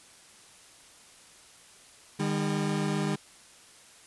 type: tone pair together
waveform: 30% pulse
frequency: 153.3 / 200.9 Hz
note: D#3 / G3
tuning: -25 / +43 cents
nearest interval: perfect fourth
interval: 468 cents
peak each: -27 dBFS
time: 2.19-3.16 s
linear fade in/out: 10 ms
effects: white hiss -54 dBFS RMS until 4.06 s + resampled to 24000 Hz